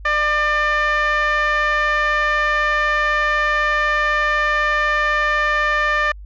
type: tone with band-pass filter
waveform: sawtooth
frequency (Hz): 598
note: D5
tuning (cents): +31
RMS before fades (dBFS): -18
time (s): 0.05-6.12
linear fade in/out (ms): 5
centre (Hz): 1600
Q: 3.9
effects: added 50 Hz sine -33 dBFS peak until 6.25 s + resampled to 16000 Hz